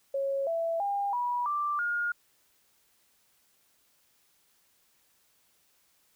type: tone with pitch steps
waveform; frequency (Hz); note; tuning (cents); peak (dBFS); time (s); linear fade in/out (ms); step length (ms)
sine; 549 / 664.3 / 803.8 / 972.6 / 1176.8 / 1423.9; C#5 / E5 / G5 / B5 / D6 / F6; -17 / +13 / +43 / -27 / +3 / +33; -27; 0.14-2.12; 5; 330
effects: white hiss -68 dBFS RMS until 6.15 s